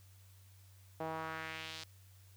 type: tone with band-pass filter sweep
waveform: sawtooth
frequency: 160.1 Hz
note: D#3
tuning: 50 cents sharp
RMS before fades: -43 dBFS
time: 1-1.84 s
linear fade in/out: 5 ms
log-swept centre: 680 to 4600 Hz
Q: 1.7
effects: added 95 Hz sine -58 dBFS peak until 2.36 s + white hiss -67 dBFS RMS until 2.36 s